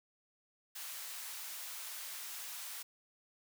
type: high-pass noise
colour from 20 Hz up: white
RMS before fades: -45 dBFS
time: 0.75-2.83 s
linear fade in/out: 10 ms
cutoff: 880 Hz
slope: 12 dB/octave
effects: none